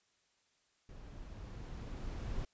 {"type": "noise with level ramp", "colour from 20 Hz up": "brown", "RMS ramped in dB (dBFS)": [-51, -39], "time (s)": [0.89, 2.45], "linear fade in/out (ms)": 2, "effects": ["white hiss -75 dBFS RMS until 2.53 s", "resampled to 16000 Hz"]}